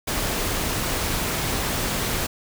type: noise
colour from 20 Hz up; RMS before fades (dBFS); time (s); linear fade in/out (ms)
pink; -25; 0.07-2.27; 10
effects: none